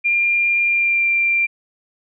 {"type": "tone with pitch glide", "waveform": "sine", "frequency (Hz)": [2397, 2371], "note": ["D7", "D7"], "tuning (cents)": [35, 16], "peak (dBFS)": -14, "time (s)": [0.04, 1.47], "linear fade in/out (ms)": 20, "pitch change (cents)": -19, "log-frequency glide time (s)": [0.65, 1.07], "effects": []}